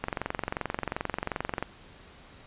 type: click train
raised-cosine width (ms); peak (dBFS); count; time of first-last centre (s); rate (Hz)
0.5; -14; 37; 0.04-1.626; 22.7
effects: pink hiss -52 dBFS RMS until 2.46 s + resampled to 8000 Hz